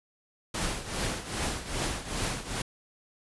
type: noise with tremolo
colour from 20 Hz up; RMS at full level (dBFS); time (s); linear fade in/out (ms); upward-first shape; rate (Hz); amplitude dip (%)
pink; -29; 0.54-2.62; 5; triangle; 2.5; 80
effects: resampled to 24000 Hz